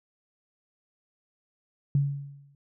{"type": "tone with exponential decay", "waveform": "sine", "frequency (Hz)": 141, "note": "C#3", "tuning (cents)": 30, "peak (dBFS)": -18, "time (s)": [1.95, 2.55], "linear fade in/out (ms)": 2, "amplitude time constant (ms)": 130, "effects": []}